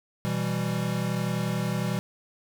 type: chord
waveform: square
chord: E minor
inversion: second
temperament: equal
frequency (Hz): 123.47 / 164.81 / 196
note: B2 / E3 / G3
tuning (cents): 0 / 0 / 0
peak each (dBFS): -31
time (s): 0.25-1.99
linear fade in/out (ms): 0
effects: none